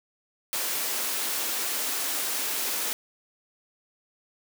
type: high-pass noise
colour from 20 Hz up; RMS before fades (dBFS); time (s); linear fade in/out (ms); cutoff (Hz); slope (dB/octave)
white; -29; 0.53-2.93; 0; 240; 24
effects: none